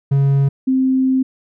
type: tone pair in turn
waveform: triangle / sine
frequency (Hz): 138.59 / 261.6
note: C#3 / C4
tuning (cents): 0 / 0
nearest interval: major seventh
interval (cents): 1100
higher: second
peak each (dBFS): -9 / -12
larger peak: first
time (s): 0.11-0.49 / 0.67-1.23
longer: second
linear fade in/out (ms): 10
effects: none